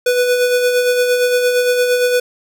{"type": "tone with tremolo", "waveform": "square", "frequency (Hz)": 493.9, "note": "B4", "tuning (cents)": 0, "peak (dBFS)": -11, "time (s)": [0.06, 2.2], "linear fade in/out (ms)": 5, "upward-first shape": "sine", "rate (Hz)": 8.7, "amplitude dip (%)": 40, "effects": []}